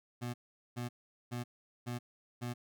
25% pulse tone bursts, 121.3 Hz, B2, 31 cents flat, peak -33 dBFS, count 5, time 0.21-2.54 s, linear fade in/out 20 ms, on 130 ms, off 420 ms, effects none

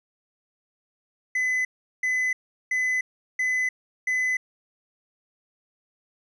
triangle tone bursts, 2015 Hz, B6, 34 cents sharp, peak -20 dBFS, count 5, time 1.35-4.37 s, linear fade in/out 5 ms, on 300 ms, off 380 ms, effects resampled to 22050 Hz

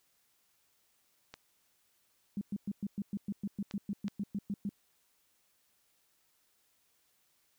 clicks, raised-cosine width 0.2 ms, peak -28 dBFS, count 3, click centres 1.34 / 3.711 / 4.081 s
sine tone bursts, 201.4 Hz, G3, 47 cents sharp, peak -32 dBFS, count 16, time 2.37-4.692 s, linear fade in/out 2 ms, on 42 ms, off 110 ms
effects white hiss -73 dBFS RMS until 7.58 s

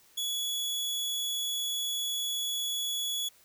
sawtooth tone, 3387 Hz, G#7, 33 cents sharp, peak -27 dBFS, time 0.17-3.29 s, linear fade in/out 10 ms, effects white hiss -61 dBFS RMS until 3.44 s

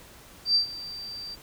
sine tone with ADSR envelope, 4679 Hz, D8, 7 cents flat, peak -17 dBFS, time 0.45-1.36 s, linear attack 100 ms, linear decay 110 ms, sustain -18 dB, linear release 24 ms, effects pink hiss -50 dBFS RMS until 1.42 s

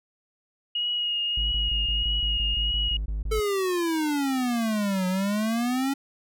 sine tone with vibrato, 2879 Hz, F#7, 48 cents flat, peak -24 dBFS, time 0.75-2.97 s, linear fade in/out 5 ms, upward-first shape triangle, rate 1.6 Hz, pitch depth 23 cents each way
triangle tone bursts, 51.91 Hz, G#1, in tune, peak -24 dBFS, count 12, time 1.37-3.401 s, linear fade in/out 5 ms, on 150 ms, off 21 ms
square exponential two-way sweep, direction down then up, 443 to 181.8 to 278.7 Hz, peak -24 dBFS, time 3.31-5.94 s, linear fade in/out 10 ms, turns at 5.07 s
effects none

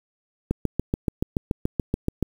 click train, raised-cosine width 3 ms, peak -9 dBFS, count 13, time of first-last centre 0.51-2.227 s, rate 6.99 Hz, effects 7-bit

